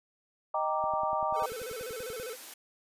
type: chord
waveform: sine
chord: Eb major seventh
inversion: none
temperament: equal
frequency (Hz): 622.3 / 784 / 932.3 / 1174.7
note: Eb5 / G5 / Bb5 / D6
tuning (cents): 0 / 0 / 0 / 0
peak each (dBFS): -33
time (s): 0.54-1.46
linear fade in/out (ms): 5
type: click train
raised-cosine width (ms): 3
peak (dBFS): -35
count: 15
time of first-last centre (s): 0.84-2.199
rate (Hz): 10.3
type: tone with vibrato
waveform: square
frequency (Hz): 473.1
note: A#4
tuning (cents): +26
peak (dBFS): -38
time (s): 1.33-2.37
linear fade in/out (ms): 50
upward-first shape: square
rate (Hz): 15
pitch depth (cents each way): 120
type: high-pass noise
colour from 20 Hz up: white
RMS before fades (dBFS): -46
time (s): 1.43-2.54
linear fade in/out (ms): 5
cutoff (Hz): 230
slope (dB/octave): 48
effects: resampled to 32000 Hz